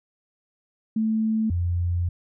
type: tone pair in turn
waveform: sine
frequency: 220 / 87.31 Hz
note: A3 / F2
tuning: 0 / 0 cents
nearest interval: octave + major third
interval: 1600 cents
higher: first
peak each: -20 / -21 dBFS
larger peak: first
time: 0.96-1.5 / 1.5-2.09 s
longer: second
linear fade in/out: 5 ms
effects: none